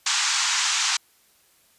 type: band-pass noise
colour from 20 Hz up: white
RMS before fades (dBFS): -23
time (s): 0.06-0.97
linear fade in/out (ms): 5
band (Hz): 870 to 7500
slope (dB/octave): 48
effects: white hiss -60 dBFS RMS until 1.78 s + resampled to 32000 Hz